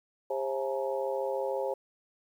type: harmonic tone with a mistuned harmonic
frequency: 133.7 Hz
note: C3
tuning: 38 cents sharp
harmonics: 3 / 4 / 5 / 6 / 7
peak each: -35 / -31 / -41 / -38 / -43 dBFS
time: 0.3-1.74 s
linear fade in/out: 5 ms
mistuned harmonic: 6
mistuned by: +100 cents
effects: 10-bit